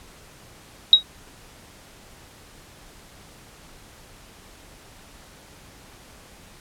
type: tone with exponential decay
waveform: sine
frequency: 3810 Hz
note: A#7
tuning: 37 cents sharp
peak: -3 dBFS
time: 0.93-1.03 s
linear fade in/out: 1 ms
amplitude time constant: 21 ms
effects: pink hiss -48 dBFS RMS until 6.6 s + low-pass 12000 Hz 12 dB/octave